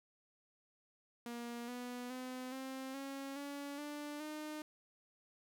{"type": "tone with pitch steps", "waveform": "sawtooth", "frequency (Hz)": [237.3, 246, 254.9, 264.2, 273.8, 283.8, 294.2, 304.9], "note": ["A#3", "B3", "C4", "C4", "C#4", "C#4", "D4", "D#4"], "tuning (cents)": [31, -7, -45, 17, -21, 41, 3, -35], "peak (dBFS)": -39, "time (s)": [1.26, 4.62], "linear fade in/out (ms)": 2, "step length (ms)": 420, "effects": []}